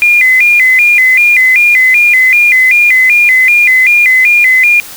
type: tone with vibrato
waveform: sine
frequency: 2217 Hz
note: C#7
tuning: in tune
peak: -3 dBFS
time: 0.02-4.8 s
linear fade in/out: 0 ms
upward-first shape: square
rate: 2.6 Hz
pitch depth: 150 cents each way
effects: white hiss -28 dBFS RMS until 4.96 s